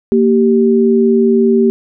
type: tone pair together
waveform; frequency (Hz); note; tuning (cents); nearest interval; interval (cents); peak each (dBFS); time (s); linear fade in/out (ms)
sine; 231.3 / 389.4; A#3 / G4; -13 / -12; major sixth; 901; -10; 0.12-1.7; 0
effects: none